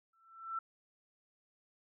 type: tone with exponential growth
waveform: sine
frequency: 1337 Hz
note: E6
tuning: 24 cents sharp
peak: -33 dBFS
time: 0.13-0.59 s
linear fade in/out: 5 ms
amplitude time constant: 100 ms
effects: none